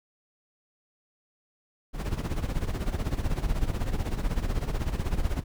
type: noise with tremolo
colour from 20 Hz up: brown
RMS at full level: -25 dBFS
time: 1.93-5.44 s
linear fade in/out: 50 ms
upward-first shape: sine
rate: 16 Hz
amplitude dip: 75%
effects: none